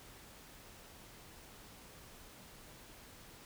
silence, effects pink hiss -56 dBFS RMS until 3.45 s

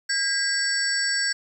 sine tone cluster, 1613 / 1971 / 4568 / 5450 / 7850 Hz, G6 / B6 / D8 / F8 / B8, +49 / -4 / -49 / -43 / -11 cents, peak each -25 / -32 / -28 / -29 / -29 dBFS, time 0.09-1.33 s, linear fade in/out 10 ms, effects 9-bit

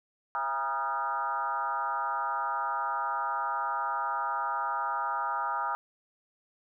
sine tone with frequency modulation, 1092 Hz, C#6, 26 cents flat, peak -28 dBFS, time 0.35-5.75 s, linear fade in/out 0 ms, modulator 140 Hz, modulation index 2.3, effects none

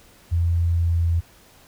sine tone with pitch glide, 85 to 84.17 Hz, F2 to E2, -46 to +37 cents, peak -17 dBFS, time 0.31-1.21 s, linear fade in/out 20 ms, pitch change -17 cents, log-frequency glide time 0.66-1.08 s, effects pink hiss -52 dBFS RMS until 1.67 s

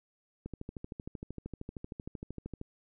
click train, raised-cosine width 3 ms, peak -27 dBFS, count 29, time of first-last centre 0.46-2.614 s, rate 13 Hz, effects none

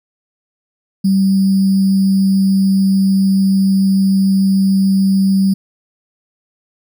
sine tone with sample-and-hold, 193.2 Hz, G3, 25 cents flat, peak -9 dBFS, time 1.04-5.54 s, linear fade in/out 10 ms, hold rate 4900 Hz, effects none

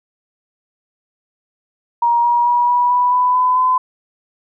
sine tone with pitch steps, 945 / 954.9 / 964.9 / 974.9 / 985.1 / 995.4 / 1005.8 / 1016.3 Hz, A#5 / A#5 / B5 / B5 / B5 / B5 / B5 / B5, +23 / +41 / -41 / -23 / -5 / +13 / +31 / +49 cents, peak -11 dBFS, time 2.02-3.78 s, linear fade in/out 5 ms, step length 220 ms, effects none

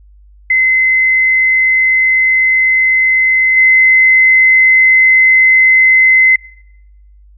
sine tone with level steps, 2052 Hz, C7, 34 cents flat, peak -7 / -4 dBFS, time 0.5-6.36 s, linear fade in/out 5 ms, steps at 3.56 s, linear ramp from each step 20 ms, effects noise-tail reverb RT60 0.9 s tail -23 dB re dry + added 50 Hz sine -39 dBFS peak until 7.37 s

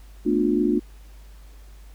sine chord, B half-diminished seventh, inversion third, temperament just, 222.2 / 246.9 / 296.3 / 355.6 Hz, A3 / B3 / D4 / F4, +17 / 0 / +15 / +31 cents, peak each -24 / -26 / -22 / -23 dBFS, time 0.25-0.8 s, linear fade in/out 20 ms, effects added 50 Hz sine -42 dBFS peak until 1.94 s + pink hiss -56 dBFS RMS until 1.94 s

